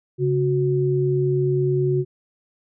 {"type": "tone pair together", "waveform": "sine", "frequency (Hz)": [137.8, 367.2], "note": ["C#3", "F#4"], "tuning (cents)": [-10, -13], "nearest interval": "octave + perfect fourth", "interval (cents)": 1697, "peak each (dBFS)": -20, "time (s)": [0.18, 2.05], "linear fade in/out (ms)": 50, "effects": []}